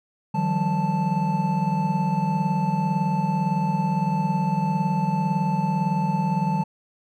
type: tone cluster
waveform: triangle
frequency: 152.9 / 174.6 / 192.5 / 879 Hz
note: D#3 / F3 / G3 / A5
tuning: -30 / 0 / -31 / -2 cents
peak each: -24 dBFS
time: 0.34-6.64 s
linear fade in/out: 10 ms
effects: none